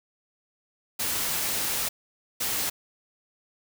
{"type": "noise bursts at uneven times", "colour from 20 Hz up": "white", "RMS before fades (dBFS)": -28, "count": 2, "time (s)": [[0.99, 1.89], [2.4, 2.7]], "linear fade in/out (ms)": 10, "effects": []}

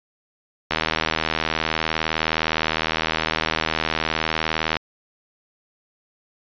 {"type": "click train", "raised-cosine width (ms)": 0.3, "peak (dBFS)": -4, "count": 324, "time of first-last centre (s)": [0.71, 4.768], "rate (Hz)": 79.6, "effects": ["resampled to 11025 Hz"]}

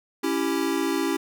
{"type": "chord", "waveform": "square", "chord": "C# diminished", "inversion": "none", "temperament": "equal with one note detuned", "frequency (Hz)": [277.2, 331.9, 392], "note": ["C#4", "E4", "G4"], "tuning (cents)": [0, 12, 0], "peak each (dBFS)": [-28, -27, -29], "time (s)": [0.23, 1.17], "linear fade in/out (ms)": 10, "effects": []}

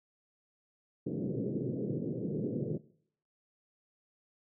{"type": "band-pass noise", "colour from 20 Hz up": "pink", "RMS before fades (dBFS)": -35, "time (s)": [1.06, 2.78], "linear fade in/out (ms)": 10, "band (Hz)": [120, 480], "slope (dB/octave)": 48, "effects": ["noise-tail reverb RT60 0.6 s tail -19 dB re dry"]}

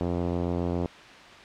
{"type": "tone with low-pass filter", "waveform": "5% pulse", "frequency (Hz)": 87.31, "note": "F2", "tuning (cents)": 0, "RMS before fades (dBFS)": -28, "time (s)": [0.01, 0.86], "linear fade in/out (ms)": 0, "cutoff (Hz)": 460, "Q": 0.59, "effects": ["white hiss -46 dBFS RMS until 1.44 s", "low-pass 3000 Hz 12 dB/octave"]}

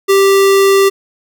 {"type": "tone", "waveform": "square", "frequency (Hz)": 392, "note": "G4", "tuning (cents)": 0, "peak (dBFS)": -7, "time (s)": [0.08, 0.9], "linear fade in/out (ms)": 20, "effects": []}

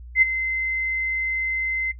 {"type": "tone with ADSR envelope", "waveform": "sine", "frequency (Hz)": 2066, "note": "C7", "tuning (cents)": -22, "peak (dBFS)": -10, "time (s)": [0.15, 1.92], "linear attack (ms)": 69, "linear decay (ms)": 18, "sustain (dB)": -12, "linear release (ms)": 11, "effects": ["noise-tail reverb RT60 0.1 s tail -17 dB re dry", "added 60 Hz sine -37 dBFS peak until 1.99 s"]}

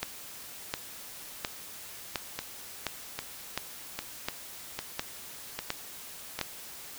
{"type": "two click trains", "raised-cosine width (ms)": 0.2, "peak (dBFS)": [-15, -12], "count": [6, 10], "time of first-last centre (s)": [[2.39, 6.39], [0.03, 6.413]], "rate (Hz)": [1.25, 1.41], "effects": ["white hiss -45 dBFS RMS until 6.98 s"]}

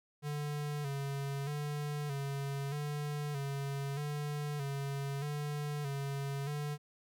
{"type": "tone with vibrato", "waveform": "square", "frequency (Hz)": 143.1, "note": "D3", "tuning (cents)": -45, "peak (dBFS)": -36, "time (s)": [0.22, 6.78], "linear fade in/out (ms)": 50, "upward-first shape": "square", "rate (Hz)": 0.8, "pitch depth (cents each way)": 50, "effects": []}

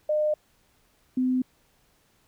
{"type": "tone pair in turn", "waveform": "sine", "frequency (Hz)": [607, 255.2], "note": ["D#5", "C4"], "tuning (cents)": [-43, -43], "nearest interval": "octave + minor third", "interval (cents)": 1500, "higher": "first", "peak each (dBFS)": -21, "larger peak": "neither", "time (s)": [[0.09, 0.34], [1.17, 1.42]], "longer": "neither", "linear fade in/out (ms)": 5, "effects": ["pink hiss -65 dBFS RMS until 2.27 s"]}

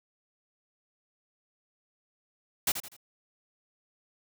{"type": "noise with echo", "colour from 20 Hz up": "white", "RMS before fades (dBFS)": -26, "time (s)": [2.67, 2.72], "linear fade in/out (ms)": 5, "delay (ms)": 82, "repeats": 3, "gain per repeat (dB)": -9, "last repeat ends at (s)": 2.966, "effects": []}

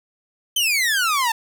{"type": "exponential sweep", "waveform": "sawtooth", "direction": "down", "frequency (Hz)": [3136, 880], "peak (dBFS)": -14, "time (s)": [0.56, 1.32], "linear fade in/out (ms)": 5, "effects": []}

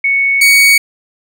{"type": "tone pair in turn", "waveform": ["sine", "40% pulse"], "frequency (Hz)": [2217, 2239], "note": ["C#7", "C#7"], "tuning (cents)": [0, 17], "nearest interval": "unison", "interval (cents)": 17, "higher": "second", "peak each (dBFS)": [-9, -4], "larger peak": "second", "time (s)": [[0.04, 0.41], [0.41, 0.78]], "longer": "neither", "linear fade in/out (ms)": 5, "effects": []}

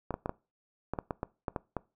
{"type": "clicks", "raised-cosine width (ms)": 1, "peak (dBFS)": -18, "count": 11, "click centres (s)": [0.107, 0.141, 0.259, 0.294, 0.936, 0.988, 1.108, 1.231, 1.482, 1.562, 1.767], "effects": ["noise-tail reverb RT60 0.3 s tail -22 dB re dry"]}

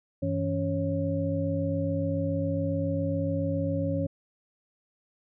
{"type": "tone cluster", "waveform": "sine", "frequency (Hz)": [96.7, 163.9, 279.2, 549], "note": ["G2", "E3", "C#4", "C#5"], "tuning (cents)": [-23, -10, 13, -17], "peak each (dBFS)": -31, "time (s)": [0.22, 4.07], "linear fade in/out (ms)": 10, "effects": []}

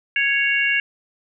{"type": "harmonic tone", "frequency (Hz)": 554.4, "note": "C#5", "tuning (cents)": 0, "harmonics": [3, 4, 5], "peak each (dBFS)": [-21, -21, -21], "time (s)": [0.16, 0.8], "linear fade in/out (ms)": 2, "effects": []}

